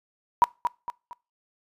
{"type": "tone with echo", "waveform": "sine", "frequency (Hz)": 962, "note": "B5", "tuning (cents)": -46, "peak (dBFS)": -12, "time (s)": [0.42, 0.44], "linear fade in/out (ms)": 0, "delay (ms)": 230, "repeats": 3, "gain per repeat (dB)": -8, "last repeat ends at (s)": 1.13, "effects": ["noise-tail reverb RT60 0.3 s tail -24 dB re dry", "resampled to 32000 Hz"]}